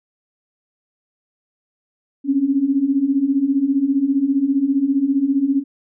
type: beating tone pair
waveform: sine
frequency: 264.3 / 279.3 Hz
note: C4 / C#4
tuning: +18 / +13 cents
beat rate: 15 Hz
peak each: -20 / -16 dBFS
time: 2.24-5.64 s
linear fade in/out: 50 ms
effects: none